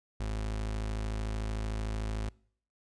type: tone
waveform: 35% pulse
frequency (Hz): 53.4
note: G#1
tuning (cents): +49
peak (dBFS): -30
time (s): 0.2-2.29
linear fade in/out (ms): 5
effects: noise-tail reverb RT60 0.6 s tail -25 dB re dry + resampled to 22050 Hz